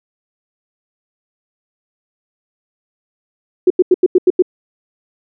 sine tone bursts, 364.7 Hz, F#4, 25 cents flat, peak -5 dBFS, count 7, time 3.67-4.423 s, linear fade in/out 5 ms, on 33 ms, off 87 ms, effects none

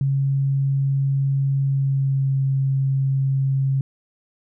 sine tone with pitch glide, 137.2 to 135.31 Hz, C#3 to C#3, -17 to -41 cents, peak -17 dBFS, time 0.01-3.81 s, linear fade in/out 2 ms, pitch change -24 cents, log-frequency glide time 1.64-2.39 s, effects none

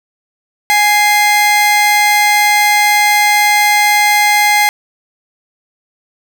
40% pulse tone pair together, 830 / 2086 Hz, G#5 / C7, -1 / -6 cents, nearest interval octave + major third, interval 1595 cents, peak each -10 dBFS, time 0.7-4.69 s, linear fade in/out 0 ms, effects none

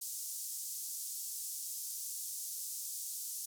pink band-pass noise, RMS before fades -42 dBFS, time 0.01-3.46 s, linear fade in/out 10 ms, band 6100 to 15000 Hz, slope 24 dB/octave, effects none

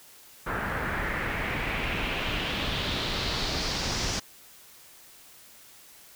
pink noise with low-pass filter sweep, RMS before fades -30 dBFS, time 0.46-4.2 s, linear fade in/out 10 ms, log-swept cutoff 1500 to 5900 Hz, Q 2.8, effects white hiss -52 dBFS RMS until 6.15 s

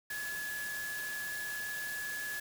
sine tone in noise, 1700 Hz, G#6, 40 cents sharp, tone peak -37 dBFS, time 0.1-2.4 s, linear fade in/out 5 ms, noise white, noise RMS -44 dBFS, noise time 0.1-2.4 s, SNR +4 dB, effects none

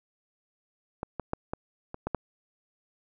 clicks, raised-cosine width 1 ms, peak -18 / -18 / -14 / -17 / -23 / -16 / -13 dBFS, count 7, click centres 1.031 / 1.197 / 1.334 / 1.535 / 1.944 / 2.07 / 2.147 s, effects none

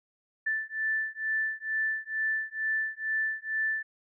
sine beating tone pair, 1760 / 1762.2 Hz, A6 / A6, 0 / +2 cents, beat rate 2.2 Hz, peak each -31 dBFS, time 0.46-3.83 s, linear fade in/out 10 ms, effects none

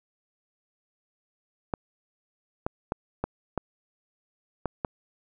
clicks, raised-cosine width 1 ms, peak -13 dBFS, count 7, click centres 1.738 / 2.665 / 2.921 / 3.24 / 3.577 / 4.657 / 4.848 s, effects none

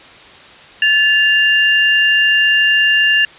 sine tone pair together, 1736.4 / 2794 Hz, A6 / F7, -23 / 0 cents, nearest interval minor sixth, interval 823 cents, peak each -12 dBFS, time 0.82-3.25 s, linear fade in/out 2 ms, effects white hiss -39 dBFS RMS until 3.38 s + resampled to 8000 Hz

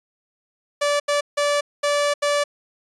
sawtooth tone bursts at uneven times, 580 Hz, D5, 22 cents flat, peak -14 dBFS, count 5, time 0.81-1 / 1.08-1.21 / 1.37-1.61 / 1.83-2.14 / 2.22-2.44 s, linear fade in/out 10 ms, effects resampled to 22050 Hz

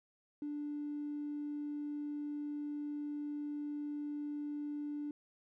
triangle tone, 293.7 Hz, D4, in tune, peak -34 dBFS, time 0.42-5.11 s, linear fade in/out 2 ms, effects tanh soft clip ceiling -35 dBFS

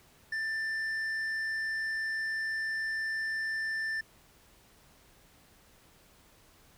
triangle tone with tanh clipping, 1777 Hz, A6, 17 cents sharp, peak -32 dBFS, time 0.32-4.01 s, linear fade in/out 5 ms, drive 10 dB, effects pink hiss -61 dBFS RMS until 6.77 s

